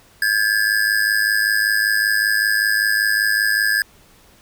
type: ring-modulated tone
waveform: square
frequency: 1661.2 Hz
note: G#6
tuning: in tune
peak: -13 dBFS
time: 0.22-3.82 s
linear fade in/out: 2 ms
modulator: 52.6 Hz
effects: pink hiss -51 dBFS RMS until 4.41 s